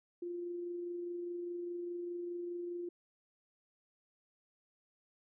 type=tone with amplitude modulation; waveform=sine; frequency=349.2 Hz; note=F4; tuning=in tune; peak=-37 dBFS; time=0.22-2.89 s; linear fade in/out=5 ms; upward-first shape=sine; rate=24.9 Hz; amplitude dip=25%; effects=none